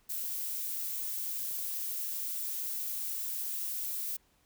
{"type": "noise", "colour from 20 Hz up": "violet", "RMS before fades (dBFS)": -36, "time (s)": [0.09, 4.17], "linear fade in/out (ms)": 10, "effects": ["pink hiss -69 dBFS RMS until 4.45 s"]}